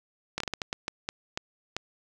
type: slowing click train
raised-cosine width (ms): 0.2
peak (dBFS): -13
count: 11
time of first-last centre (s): 0.38-1.766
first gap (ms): 23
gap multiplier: 1.37
effects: none